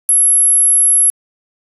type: tone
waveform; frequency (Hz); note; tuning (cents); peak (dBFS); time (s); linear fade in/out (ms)
sine; 11175; F9; 0; -6; 0.09-1.1; 0
effects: tanh soft clip ceiling -4 dBFS